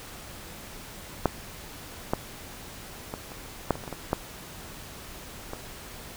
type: clicks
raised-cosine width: 1 ms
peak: -6 / -9 / -18 / -26 / -7 / -23 / -24 / -22 / -19 / -9 / -19 dBFS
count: 11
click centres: 1.257 / 2.135 / 3.139 / 3.318 / 3.707 / 3.755 / 3.838 / 3.878 / 3.927 / 4.131 / 5.534 s
effects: pink hiss -43 dBFS RMS until 6.16 s